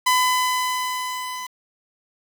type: tone with level ramp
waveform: sawtooth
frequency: 1007 Hz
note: B5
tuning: 33 cents sharp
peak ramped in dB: -11 to -26 dBFS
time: 0.06-1.47 s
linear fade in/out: 10 ms
effects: 7-bit